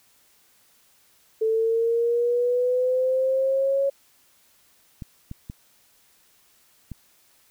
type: linear sweep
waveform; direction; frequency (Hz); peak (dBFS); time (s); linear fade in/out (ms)
sine; up; 440 to 554.4; -19; 1.41-3.9; 10
type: clicks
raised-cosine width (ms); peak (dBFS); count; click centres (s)
5; -22; 4; 5.022 / 5.314 / 5.499 / 6.917
effects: white hiss -60 dBFS RMS until 7.5 s